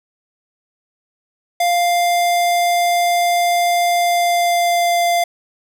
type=tone with pitch glide; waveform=square; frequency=698.5 to 693.3 Hz; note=F5 to F5; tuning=0 to -13 cents; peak=-14 dBFS; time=1.6-5.24 s; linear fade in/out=5 ms; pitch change=-13 cents; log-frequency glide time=3.9-5.02 s; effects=none